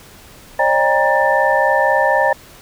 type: tone cluster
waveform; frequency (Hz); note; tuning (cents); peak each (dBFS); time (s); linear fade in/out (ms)
sine; 543 / 607 / 801 / 941 / 1776; C#5 / D#5 / G5 / A#5 / A6; -36 / -43 / +37 / +16 / +16; -18; 0.59-2.33; 5
effects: pink hiss -42 dBFS RMS until 2.61 s